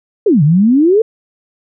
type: exponential two-way sweep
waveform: sine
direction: down then up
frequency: 462.5 to 139.2 to 462.5 Hz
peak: -6 dBFS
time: 0.26-1.02 s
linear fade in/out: 5 ms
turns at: 0.43 s
effects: none